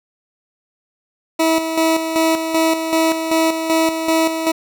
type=tone with tremolo; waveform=20% pulse; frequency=323.6 Hz; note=E4; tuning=32 cents flat; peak=-8 dBFS; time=1.39-4.52 s; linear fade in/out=10 ms; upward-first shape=square; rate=2.6 Hz; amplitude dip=55%; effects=none